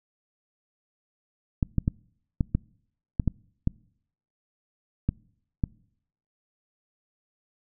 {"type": "clicks", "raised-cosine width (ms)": 5, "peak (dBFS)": -10, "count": 10, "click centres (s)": [1.628, 1.783, 1.879, 2.408, 2.55, 3.198, 3.277, 3.674, 5.09, 5.638], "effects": ["noise-tail reverb RT60 0.7 s tail -26 dB re dry"]}